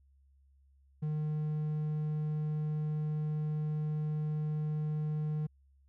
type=tone; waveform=triangle; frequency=152.5 Hz; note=D#3; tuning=34 cents flat; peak=-29 dBFS; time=1.02-5.47 s; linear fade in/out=10 ms; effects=added 68 Hz sine -62 dBFS peak until 5.88 s